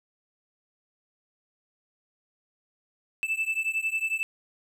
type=beating tone pair; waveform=triangle; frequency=2634 / 2645 Hz; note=E7 / E7; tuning=-2 / +5 cents; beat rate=11 Hz; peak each=-27 / -28 dBFS; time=3.23-4.23 s; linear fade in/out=0 ms; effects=none